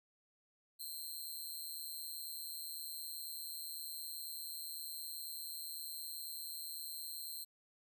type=tone with amplitude modulation; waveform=10% pulse; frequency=4154 Hz; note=C8; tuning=13 cents flat; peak=-33 dBFS; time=0.79-7.45 s; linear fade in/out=20 ms; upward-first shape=sine; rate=159 Hz; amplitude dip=80%; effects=none